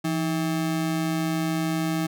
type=ring-modulated tone; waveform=square; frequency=241.8 Hz; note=B3; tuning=36 cents flat; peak=-21 dBFS; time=0.04-2.07 s; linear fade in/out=10 ms; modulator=73.9 Hz; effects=none